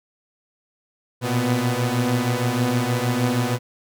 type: tone cluster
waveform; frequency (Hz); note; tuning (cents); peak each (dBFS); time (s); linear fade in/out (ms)
sawtooth; 117.4 / 123.8 / 249.3; A#2 / B2 / B3; +13 / +5 / +16; -20; 1.21-3.59; 50
effects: none